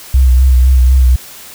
sine tone with vibrato, 64 Hz, C2, 38 cents flat, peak -3 dBFS, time 0.14-1.16 s, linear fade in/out 5 ms, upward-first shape sine, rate 4 Hz, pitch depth 48 cents each way, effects tanh soft clip ceiling 0 dBFS + white hiss -33 dBFS RMS until 1.54 s

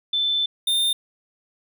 sine / square tone pair in turn, 3529 / 3620 Hz, A7 / A7, +4 / +48 cents, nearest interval unison, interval 44 cents, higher second, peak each -19 dBFS, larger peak neither, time 0.13-0.46 / 0.67-0.93 s, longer first, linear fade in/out 5 ms, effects none

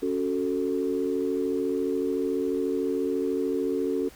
sine chord, F# minor, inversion second, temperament just, 277.5 / 370 / 444 Hz, C#4 / F#4 / A4, +2 / 0 / +16 cents, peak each -28 / -28 / -28 dBFS, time 0.02-4.09 s, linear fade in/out 10 ms, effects tanh soft clip ceiling -15 dBFS + pink hiss -51 dBFS RMS until 4.15 s

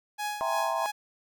sawtooth tone with tremolo, 835 Hz, G#5, 9 cents sharp, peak -25 dBFS, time 0.18-0.92 s, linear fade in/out 20 ms, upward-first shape triangle, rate 3.1 Hz, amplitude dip 75%
sine chord, C dominant seventh, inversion first, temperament equal, 659.3 / 784 / 932.3 / 1046.5 Hz, E5 / G5 / Bb5 / C6, 0 / 0 / 0 / 0 cents, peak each -31 / -34 / -32 / -32 dBFS, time 0.41-0.86 s, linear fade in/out 0 ms
effects none

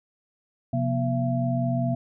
sine tone cluster, 130.3 / 175.3 / 240.1 / 674 Hz, C3 / F3 / B3 / E5, -7 / +7 / -49 / +38 cents, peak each -25 / -34 / -27 / -29 dBFS, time 0.73-1.95 s, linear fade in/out 5 ms, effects none

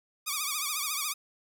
5% pulse tone with vibrato, 1180 Hz, D6, 8 cents sharp, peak -18 dBFS, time 0.26-1.14 s, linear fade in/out 20 ms, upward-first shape triangle, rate 14 Hz, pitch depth 130 cents each way, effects none

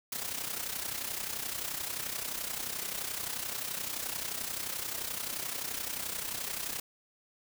white noise with amplitude modulation, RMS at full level -34 dBFS, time 0.12-6.8 s, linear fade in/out 5 ms, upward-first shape sine, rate 31.5 Hz, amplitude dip 65%, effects none

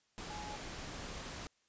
sine tone in noise, 840 Hz, G#5, 19 cents sharp, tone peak -45 dBFS, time 0.3-0.56 s, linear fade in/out 0 ms, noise pink, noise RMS -45 dBFS, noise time 0.18-1.47 s, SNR -3 dB, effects white hiss -75 dBFS RMS until 1.68 s + resampled to 16000 Hz

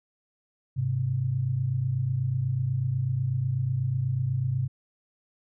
sine tone pair together, 102.69 / 130.81 Hz, G#2 / C3, -19 / 0 cents, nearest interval major third, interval 419 cents, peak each -30 / -25 dBFS, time 0.76-4.68 s, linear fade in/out 20 ms, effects none

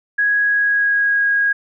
sine tone with pitch glide, 1661.2 to 1641.2 Hz, G#6 to G#6, 0 to -21 cents, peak -13 dBFS, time 0.18-1.53 s, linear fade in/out 10 ms, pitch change -21 cents, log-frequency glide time 0.4-1.29 s, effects none

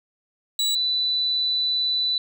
35% pulse / sine tone pair in turn, 3922 / 3981 Hz, B7 / B7, -13 / +13 cents, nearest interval unison, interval 26 cents, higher second, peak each -18 / -20 dBFS, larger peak first, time 0.59-0.75 / 0.75-2.18 s, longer second, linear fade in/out 2 ms, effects none

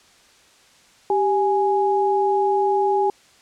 sine tone pair together, 392 / 831.2 Hz, G4 / G#5, 0 / +1 cents, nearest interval octave + minor second, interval 1301 cents, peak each -19 dBFS, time 1.1-3.1 s, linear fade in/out 2 ms, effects white hiss -53 dBFS RMS until 3.41 s + low-pass 7000 Hz 12 dB/octave

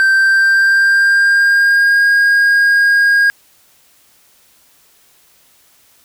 triangle tone with pitch glide, 1563 to 1628.4 Hz, G6 to G#6, -6 to -35 cents, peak -6 dBFS, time 0-3.3 s, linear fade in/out 0 ms, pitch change +71 cents, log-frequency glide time 0.11-2.06 s, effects white hiss -51 dBFS RMS until 6.04 s

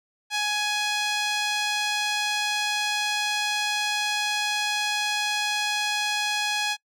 sawtooth tone with band-pass filter, 836 Hz, G#5, 11 cents sharp, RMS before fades -26 dBFS, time 0.3-6.77 s, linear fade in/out 50 ms, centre 3600 Hz, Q 0.86, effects noise-tail reverb RT60 0.1 s tail -24 dB re dry

